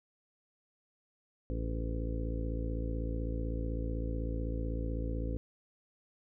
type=harmonic tone with a mistuned harmonic; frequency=55.9 Hz; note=A1; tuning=28 cents sharp; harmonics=1 / 2 / 3 / 4 / 5 / 6 / 7 / 8 / 9; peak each=-34 / -40 / -47 / -47 / -42 / -48 / -52 / -49 / -45 dBFS; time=1.5-5.37 s; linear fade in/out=0 ms; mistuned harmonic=7; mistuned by=+76 cents; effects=none